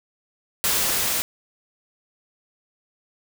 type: noise with level ramp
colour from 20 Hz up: white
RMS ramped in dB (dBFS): -21 to -24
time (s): 0.64-1.22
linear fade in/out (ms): 0
effects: none